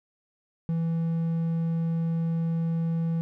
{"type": "tone", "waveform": "triangle", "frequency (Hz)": 165.2, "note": "E3", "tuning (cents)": 4, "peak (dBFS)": -22, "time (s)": [0.69, 3.21], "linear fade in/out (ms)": 0, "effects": []}